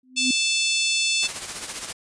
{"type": "tone with exponential growth", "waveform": "sine", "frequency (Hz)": 255.8, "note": "C4", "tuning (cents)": -39, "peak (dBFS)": -19, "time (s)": [0.03, 0.31], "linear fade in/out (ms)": 5, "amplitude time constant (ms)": 59}
{"type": "harmonic tone", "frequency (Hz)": 880, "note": "A5", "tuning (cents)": 0, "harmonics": [3, 4, 5, 6, 7, 8, 9, 10], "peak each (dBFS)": [-24, -26, -28, -30, -31, -32, -33, -34], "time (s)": [0.16, 1.28], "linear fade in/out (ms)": 20}
{"type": "noise with tremolo", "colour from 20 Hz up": "white", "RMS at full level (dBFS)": -29, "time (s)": [1.22, 1.93], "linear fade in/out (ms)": 10, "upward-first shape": "sine", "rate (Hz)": 15, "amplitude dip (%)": 55}
{"effects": ["resampled to 22050 Hz"]}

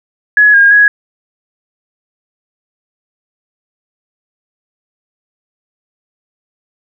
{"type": "tone with pitch steps", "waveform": "sine", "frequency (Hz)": [1687, 1622, 1667], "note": ["G#6", "G#6", "G#6"], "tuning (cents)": [27, -41, 6], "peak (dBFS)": -3, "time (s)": [0.37, 0.88], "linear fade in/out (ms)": 2, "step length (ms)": 170, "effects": []}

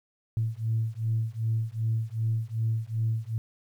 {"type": "beating tone pair", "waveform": "sine", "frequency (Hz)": [111, 113.6], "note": ["A2", "A#2"], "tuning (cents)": [16, -44], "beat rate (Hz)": 2.6, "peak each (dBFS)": -28, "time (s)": [0.37, 3.38], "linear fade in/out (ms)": 0, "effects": ["tanh soft clip ceiling -18 dBFS", "10-bit"]}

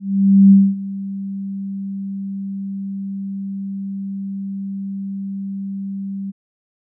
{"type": "tone with ADSR envelope", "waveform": "sine", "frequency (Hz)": 196, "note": "G3", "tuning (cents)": 0, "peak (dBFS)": -4, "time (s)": [0, 6.32], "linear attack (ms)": 510, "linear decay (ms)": 240, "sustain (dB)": -19, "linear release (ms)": 24, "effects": []}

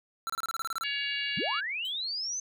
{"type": "tone bursts", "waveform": "square", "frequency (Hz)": 1343, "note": "E6", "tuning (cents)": 32, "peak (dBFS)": -31, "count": 11, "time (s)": [0.27, 0.836], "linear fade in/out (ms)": 0, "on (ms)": 26, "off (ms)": 28}
{"type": "harmonic tone", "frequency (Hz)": 564, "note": "C#5", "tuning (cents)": 30, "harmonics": [3, 4, 5, 6, 7, 8], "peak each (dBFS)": [-36, -36, -33, -44, -41, -42], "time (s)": [0.83, 1.61], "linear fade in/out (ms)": 20}
{"type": "linear sweep", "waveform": "sine", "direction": "up", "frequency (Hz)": [116.54, 6272], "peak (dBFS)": -31, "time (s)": [1.37, 2.4], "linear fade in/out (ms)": 5}
{"type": "tone with exponential decay", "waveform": "sawtooth", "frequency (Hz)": 3881, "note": "B7", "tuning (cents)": -31, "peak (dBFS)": -38, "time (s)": [1.85, 1.98], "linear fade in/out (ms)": 2, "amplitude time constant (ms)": 28}
{"effects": []}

